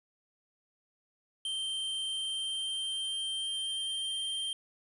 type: tone with pitch glide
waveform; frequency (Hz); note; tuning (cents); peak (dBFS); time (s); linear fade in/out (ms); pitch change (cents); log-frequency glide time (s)
square; 3136 to 3160; G7 to G7; 0 to +13; -33; 1.45-4.53; 2; +13; 2.03-4.26
effects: resampled to 24000 Hz + 10-bit